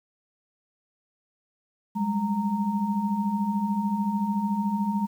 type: tone cluster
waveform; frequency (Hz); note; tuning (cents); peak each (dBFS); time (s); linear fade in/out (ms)
sine; 193.3 / 206.9 / 925; G3 / G#3 / A#5; -24 / -6 / -14; -31 / -25 / -30; 1.95-5.07; 20
effects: 9-bit